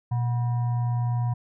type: tone with frequency modulation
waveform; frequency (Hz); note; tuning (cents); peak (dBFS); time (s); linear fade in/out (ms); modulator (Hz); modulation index
sine; 120.4; B2; -44; -22; 0.11-1.34; 10; 851; 0.29
effects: none